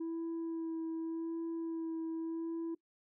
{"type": "tone with vibrato", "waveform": "sine", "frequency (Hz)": 328.3, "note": "E4", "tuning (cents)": -7, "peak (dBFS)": -33, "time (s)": [0, 2.75], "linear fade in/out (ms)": 10, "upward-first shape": "sine", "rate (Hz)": 0.86, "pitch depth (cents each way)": 16, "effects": ["noise-tail reverb RT60 0.1 s tail -21 dB re dry", "tanh soft clip ceiling -35 dBFS"]}